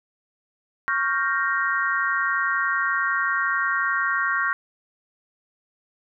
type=chord; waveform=sine; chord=G half-diminished seventh; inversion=second; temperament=equal; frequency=1108.7 / 1396.9 / 1568 / 1864.7 Hz; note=Db6 / F6 / G6 / Bb6; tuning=0 / 0 / 0 / 0 cents; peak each=-26 dBFS; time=0.88-4.53 s; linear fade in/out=0 ms; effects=none